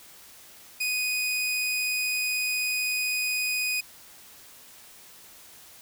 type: tone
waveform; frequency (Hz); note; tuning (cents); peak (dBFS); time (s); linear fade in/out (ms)
sawtooth; 2489; D#7; 0; -22; 0.8-3.81; 10
effects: white hiss -50 dBFS RMS until 5.81 s